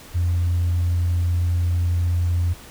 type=tone; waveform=sine; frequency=87 Hz; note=F2; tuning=6 cents flat; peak=-16 dBFS; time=0.14-2.54 s; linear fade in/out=20 ms; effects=tanh soft clip ceiling -14 dBFS + pink hiss -43 dBFS RMS until 2.7 s